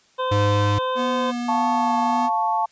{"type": "harmonic tone", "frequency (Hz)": 514, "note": "C5", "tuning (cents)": -31, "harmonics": [1, 2, 3, 5, 6, 7], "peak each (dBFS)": [-24, -24, -35, -43, -40, -36], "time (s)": [0.18, 1.32], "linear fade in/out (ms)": 20}
{"type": "tone", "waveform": "square", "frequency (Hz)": 102.5, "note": "G#2", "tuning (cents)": -22, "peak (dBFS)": -19, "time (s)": [0.31, 0.79], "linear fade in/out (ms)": 10}
{"type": "tone with vibrato", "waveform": "square", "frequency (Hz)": 243.2, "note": "B3", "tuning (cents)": -26, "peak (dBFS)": -25, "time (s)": [0.95, 2.3], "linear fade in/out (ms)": 50, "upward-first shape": "triangle", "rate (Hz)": 1.7, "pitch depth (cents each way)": 19}
{"type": "chord", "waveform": "sine", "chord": "F augmented", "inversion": "none", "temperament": "equal", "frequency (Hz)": [698.5, 880, 1108.7], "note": ["F5", "A5", "C#6"], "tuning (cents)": [0, 0, 0], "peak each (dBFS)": [-26, -20, -26], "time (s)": [1.48, 2.66], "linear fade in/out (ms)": 10}
{"effects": ["white hiss -58 dBFS RMS until 2.71 s", "resampled to 16000 Hz"]}